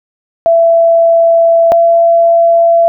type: tone pair in turn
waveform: sine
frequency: 668 / 674.2 Hz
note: E5 / E5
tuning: +23 / +39 cents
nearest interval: unison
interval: 16 cents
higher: second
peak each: -4 dBFS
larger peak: neither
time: 0.46-1.72 / 1.72-2.88 s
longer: first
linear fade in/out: 0 ms
effects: none